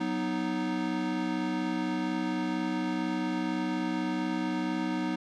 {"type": "chord", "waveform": "square", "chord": "B major", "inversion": "second", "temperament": "equal", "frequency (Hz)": [185, 246.9, 311.1], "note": ["F#3", "B3", "D#4"], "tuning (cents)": [0, 0, 0], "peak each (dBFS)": [-36, -34, -32], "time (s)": [0, 5.16], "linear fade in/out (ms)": 10, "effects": ["low-pass 4000 Hz 12 dB/octave"]}